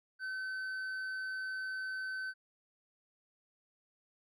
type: tone with hard clipping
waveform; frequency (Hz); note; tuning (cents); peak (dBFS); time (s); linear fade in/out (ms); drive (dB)
sine; 1527; G6; -46; -38; 0.19-2.34; 50; 4
effects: none